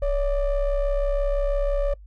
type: ring-modulated tone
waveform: triangle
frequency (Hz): 300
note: D4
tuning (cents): +37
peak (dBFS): -15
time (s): 0.02-1.94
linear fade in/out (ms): 5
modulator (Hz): 267
effects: noise-tail reverb RT60 0.1 s tail -23 dB re dry + added 50 Hz sine -42 dBFS peak until 2.06 s